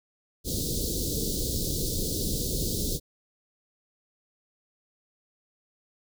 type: band-stop noise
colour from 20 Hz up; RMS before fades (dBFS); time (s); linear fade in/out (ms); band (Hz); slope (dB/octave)
pink; -29; 0.44-3; 50; 510 to 3800; 48
effects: none